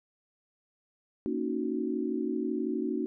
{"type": "chord", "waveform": "sine", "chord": "D# minor seventh", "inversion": "second", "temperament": "equal with one note detuned", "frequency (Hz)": [233.1, 278.5, 311.1, 370], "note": ["A#3", "C#4", "D#4", "F#4"], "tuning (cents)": [0, 8, 0, 0], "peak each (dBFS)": -34, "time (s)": [1.26, 3.06], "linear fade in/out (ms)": 0, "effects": []}